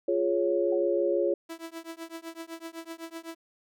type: chord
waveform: sine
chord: Db major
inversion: first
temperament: equal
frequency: 349.2 / 415.3 / 554.4 Hz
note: F4 / Ab4 / Db5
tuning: 0 / 0 / 0 cents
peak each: -27 / -29 / -27 dBFS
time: 0.08-1.34 s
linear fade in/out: 5 ms
type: tone with exponential decay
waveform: sine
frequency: 740 Hz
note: F#5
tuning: in tune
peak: -36 dBFS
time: 0.72-0.88 s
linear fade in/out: 5 ms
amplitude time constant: 33 ms
type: tone with tremolo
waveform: sawtooth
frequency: 329.6 Hz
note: E4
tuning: in tune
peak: -31 dBFS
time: 1.49-3.35 s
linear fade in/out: 10 ms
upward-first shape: triangle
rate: 7.9 Hz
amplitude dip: 100%
effects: none